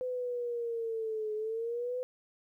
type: linear two-way sweep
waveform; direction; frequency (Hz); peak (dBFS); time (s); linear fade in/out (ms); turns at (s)
sine; down then up; 508 to 425.4 to 508; -32; 0.01-2.03; 0; 1.34
effects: 12-bit